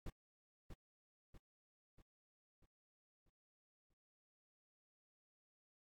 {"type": "noise with echo", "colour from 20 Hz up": "brown", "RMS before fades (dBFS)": -45, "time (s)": [0.06, 0.1], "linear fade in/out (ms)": 5, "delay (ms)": 640, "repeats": 6, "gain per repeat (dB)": -6, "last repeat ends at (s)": 3.94, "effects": ["AAC 64 kbps"]}